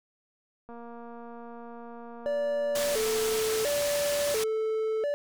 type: click train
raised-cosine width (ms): 1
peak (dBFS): -32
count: 635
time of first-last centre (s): 0.69-3.388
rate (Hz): 235
type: tone with vibrato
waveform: triangle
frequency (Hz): 504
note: B4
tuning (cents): +35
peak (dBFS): -24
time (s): 2.26-5.14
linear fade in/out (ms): 0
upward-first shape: square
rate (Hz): 0.72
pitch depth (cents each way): 240
type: low-pass noise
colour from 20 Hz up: white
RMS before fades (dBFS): -34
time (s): 2.75-4.44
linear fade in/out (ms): 5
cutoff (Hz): 9600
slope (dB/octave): 12
effects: none